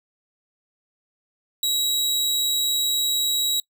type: tone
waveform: sawtooth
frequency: 3861 Hz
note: B7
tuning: 40 cents flat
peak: -17 dBFS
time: 1.63-3.6 s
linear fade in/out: 2 ms
effects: noise-tail reverb RT60 0.1 s tail -23 dB re dry